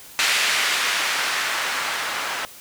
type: noise with low-pass filter sweep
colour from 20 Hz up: violet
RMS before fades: -23 dBFS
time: 0.19-2.45 s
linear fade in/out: 0 ms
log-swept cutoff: 2300 to 1200 Hz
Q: 0.97
effects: white hiss -43 dBFS RMS until 2.6 s